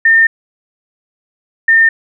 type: tone pair in turn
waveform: sine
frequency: 1813 / 1813 Hz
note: A#6 / A#6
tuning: -49 / -49 cents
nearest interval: unison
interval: 0 cents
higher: neither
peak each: -5 dBFS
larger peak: neither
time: 0.05-0.27 / 1.68-1.89 s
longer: first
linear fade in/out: 5 ms
effects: none